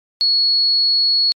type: tone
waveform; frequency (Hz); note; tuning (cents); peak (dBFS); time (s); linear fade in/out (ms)
sine; 4360; C#8; -29; -12; 0.21-1.32; 0
effects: MP3 64 kbps